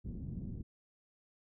white low-pass noise, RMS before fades -42 dBFS, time 0.04-0.63 s, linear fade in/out 20 ms, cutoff 220 Hz, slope 24 dB/octave, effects none

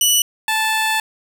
15% pulse tone pair in turn, 2955 / 876.7 Hz, F#7 / A5, -3 / -7 cents, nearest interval octave + major sixth, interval 2104 cents, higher first, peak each -5 / -10 dBFS, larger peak first, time 0.01-0.22 / 0.48-1 s, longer second, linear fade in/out 2 ms, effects 7-bit

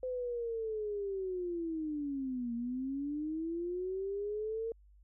sine linear two-way sweep, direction down then up, 513 to 232.3 to 459.7 Hz, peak -34 dBFS, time 0.03-4.72 s, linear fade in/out 2 ms, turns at 2.54 s, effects added 50 Hz sine -58 dBFS peak until 5.03 s

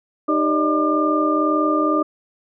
sine tone cluster, 306.8 / 391.2 / 579 / 621 / 1200 Hz, D#4 / G4 / D5 / D#5 / D6, -24 / -4 / -25 / -3 / +37 cents, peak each -19 / -27 / -25 / -25 / -20 dBFS, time 0.28-2.03 s, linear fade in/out 10 ms, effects none

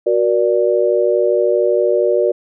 sine chord, Gb augmented, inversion none, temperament equal with one note detuned, 370 / 474.6 / 587.3 Hz, Gb4 / Bb4 / D5, 0 / +31 / 0 cents, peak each -16 dBFS, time 0.06-2.32 s, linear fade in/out 10 ms, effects none

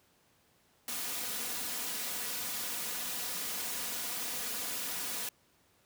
white noise with comb filter, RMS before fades -37 dBFS, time 0.88-5.29 s, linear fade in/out 2 ms, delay 4.1 ms, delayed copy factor +0.6, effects pink hiss -68 dBFS RMS until 5.85 s + high-pass 80 Hz 12 dB/octave

